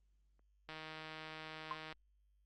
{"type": "click train", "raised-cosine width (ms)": 0.3, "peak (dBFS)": -32, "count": 195, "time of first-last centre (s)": [0.69, 1.926], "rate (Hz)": 157}
{"type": "tone with exponential decay", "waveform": "sine", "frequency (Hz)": 1050, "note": "C6", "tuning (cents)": 6, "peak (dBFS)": -33, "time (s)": [1.71, 1.78], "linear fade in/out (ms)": 1, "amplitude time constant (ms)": 15}
{"effects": ["added 50 Hz sine -70 dBFS peak until 2.45 s", "Opus 24 kbps"]}